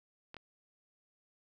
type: clicks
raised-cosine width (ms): 0.3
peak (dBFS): -30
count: 2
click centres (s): 0.344 / 0.367
effects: none